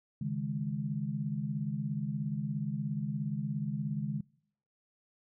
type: chord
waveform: sine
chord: C# suspended second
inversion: none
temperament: equal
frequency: 138.59 / 155.56 / 207.7 Hz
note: C#3 / D#3 / G#3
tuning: 0 / 0 / 0 cents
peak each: -36 / -36 / -36 dBFS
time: 0.21-4.21 s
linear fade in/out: 5 ms
effects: noise-tail reverb RT60 0.7 s tail -25 dB re dry